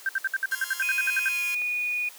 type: tone bursts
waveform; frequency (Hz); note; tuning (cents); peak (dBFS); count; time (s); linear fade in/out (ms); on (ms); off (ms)
sine; 1568; G6; 0; -22; 14; 0.06-1.286; 2; 30; 62
type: chord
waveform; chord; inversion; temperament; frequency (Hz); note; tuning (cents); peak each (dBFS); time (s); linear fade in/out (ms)
5% pulse; F minor; second; equal; 1046.5 / 1396.9 / 1661.2; C6 / F6 / Ab6; 0 / 0 / 0; -28; 0.51-1.55; 5
type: clicks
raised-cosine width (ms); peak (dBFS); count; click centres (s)
0.3; -27; 3; 0.805 / 1.065 / 1.618
type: tone with pitch glide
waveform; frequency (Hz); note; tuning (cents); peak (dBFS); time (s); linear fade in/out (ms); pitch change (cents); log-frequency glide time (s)
sine; 2489 to 2460; D#7 to D#7; 0 to -20; -25; 0.82-2.09; 5; -20; 1.29-1.4
effects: white hiss -47 dBFS RMS until 2.18 s + high-pass 400 Hz 12 dB/octave